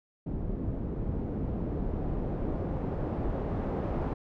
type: noise with low-pass filter sweep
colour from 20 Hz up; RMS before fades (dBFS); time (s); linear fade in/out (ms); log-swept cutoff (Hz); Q
pink; -32; 0.26-4.14; 10; 310 to 730; 0.8
effects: none